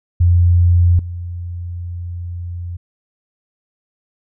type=tone with level steps; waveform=sine; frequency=87.31 Hz; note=F2; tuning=in tune; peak=-8 / -23 dBFS; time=0.2-2.77 s; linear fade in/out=10 ms; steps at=0.99 s; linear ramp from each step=2 ms; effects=none